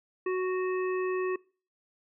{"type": "harmonic tone", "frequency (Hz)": 370, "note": "F#4", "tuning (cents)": 0, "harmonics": [1, 3, 5, 7], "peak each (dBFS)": [-27, -37, -41, -44], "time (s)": [0.26, 1.36], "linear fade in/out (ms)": 5, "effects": ["noise-tail reverb RT60 0.4 s tail -24 dB re dry"]}